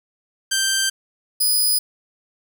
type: tone pair in turn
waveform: 10% pulse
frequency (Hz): 1568 / 4978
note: G6 / D#8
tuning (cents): 0 / 0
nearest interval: octave + minor sixth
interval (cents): 2000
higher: second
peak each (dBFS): -9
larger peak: neither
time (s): 0.51-0.9 / 1.4-1.79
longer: neither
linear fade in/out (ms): 10
effects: 8-bit